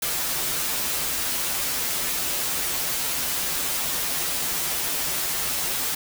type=noise with comb filter; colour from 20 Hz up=white; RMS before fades=-26 dBFS; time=0.02-5.95 s; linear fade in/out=5 ms; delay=9.6 ms; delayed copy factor=-0.8; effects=none